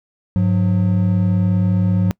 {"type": "tone pair together", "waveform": "triangle", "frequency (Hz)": [101.58, 181], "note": ["G#2", "F#3"], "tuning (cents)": [-38, -38], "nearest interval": "minor seventh", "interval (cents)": 1000, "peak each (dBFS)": -14, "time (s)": [0.36, 2.11], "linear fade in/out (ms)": 0, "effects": ["noise-tail reverb RT60 0.1 s tail -25 dB re dry"]}